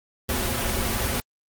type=noise with comb filter; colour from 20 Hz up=pink; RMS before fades=-25 dBFS; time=0.29-1.2 s; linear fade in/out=0 ms; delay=6.5 ms; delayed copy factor=-0.75; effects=Opus 24 kbps